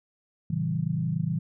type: tone cluster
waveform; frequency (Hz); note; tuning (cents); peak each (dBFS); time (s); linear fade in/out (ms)
sine; 111.6 / 135.8 / 162.8 / 192.6; A2 / C#3 / E3 / G3; +25 / -35 / -21 / -30; -34 / -31 / -27 / -34; 0.5-1.39; 5
effects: none